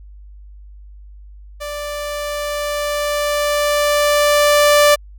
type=tone with level ramp; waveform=sawtooth; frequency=587.3 Hz; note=D5; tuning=in tune; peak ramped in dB=-21 to -4 dBFS; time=1.6-4.96 s; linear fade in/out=20 ms; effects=added 50 Hz sine -36 dBFS peak until 5.18 s